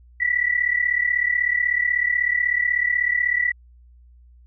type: tone pair together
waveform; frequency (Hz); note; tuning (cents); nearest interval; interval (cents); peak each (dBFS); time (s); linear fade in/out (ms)
sine; 1939 / 1975.2; B6 / B6; -32 / 0; unison; 32; -21; 0.2-3.52; 10
effects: added 60 Hz sine -47 dBFS peak until 4.46 s